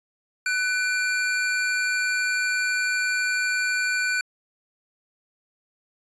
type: tone pair together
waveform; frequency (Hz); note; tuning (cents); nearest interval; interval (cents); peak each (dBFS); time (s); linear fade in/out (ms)
square; 1498 / 2378; F#6 / D7; +21 / +21; minor sixth; 800; -24 / -28; 0.46-4.21; 2
effects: resampled to 22050 Hz